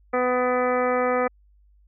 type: harmonic tone with a mistuned harmonic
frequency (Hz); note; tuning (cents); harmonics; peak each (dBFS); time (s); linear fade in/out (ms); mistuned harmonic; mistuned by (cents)
250; B3; +21; 1 / 2 / 3 / 4 / 5 / 6 / 7 / 8 / 9; -29 / -22 / -28 / -34 / -27 / -39 / -35 / -34 / -38; 0.13-1.28; 10; 9; +48
effects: added 50 Hz sine -54 dBFS peak until 1.87 s